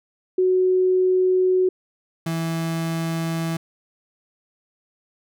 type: tone pair in turn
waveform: sine / 35% pulse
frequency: 370 / 164.36 Hz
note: F#4 / E3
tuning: 0 / -5 cents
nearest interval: octave + major second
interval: 1405 cents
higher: first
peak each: -15 / -21 dBFS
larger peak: first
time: 0.38-1.69 / 2.26-3.57 s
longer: neither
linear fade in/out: 5 ms
effects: none